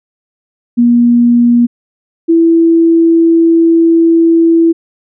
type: tone pair in turn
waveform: sine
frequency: 239 / 331.4 Hz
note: A#3 / E4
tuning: +43 / +9 cents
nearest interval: tritone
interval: 566 cents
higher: second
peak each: -4 dBFS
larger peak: neither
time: 0.77-1.67 / 2.28-4.73 s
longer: second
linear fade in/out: 20 ms
effects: none